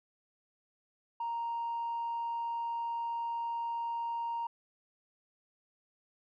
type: tone with tanh clipping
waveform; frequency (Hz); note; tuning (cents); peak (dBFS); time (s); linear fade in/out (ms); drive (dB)
triangle; 932.3; A#5; 0; -33; 1.2-4.47; 5; 5
effects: none